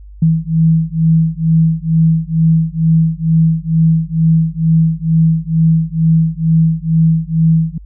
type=beating tone pair; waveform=sine; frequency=160.8 / 163 Hz; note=E3 / E3; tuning=-43 / -19 cents; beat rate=2.2 Hz; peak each=-12 dBFS; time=0.22-7.78 s; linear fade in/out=5 ms; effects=added 50 Hz sine -32 dBFS peak until 7.85 s